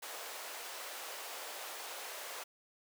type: high-pass noise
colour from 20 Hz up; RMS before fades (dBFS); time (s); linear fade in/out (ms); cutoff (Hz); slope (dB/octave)
pink; -45; 0.02-2.44; 10; 490; 24
effects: none